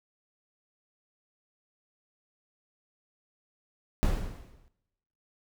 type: noise with exponential decay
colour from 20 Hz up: brown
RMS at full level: -23 dBFS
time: 4.03-4.68 s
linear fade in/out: 0 ms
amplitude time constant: 140 ms
effects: noise-tail reverb RT60 1.0 s tail -20 dB re dry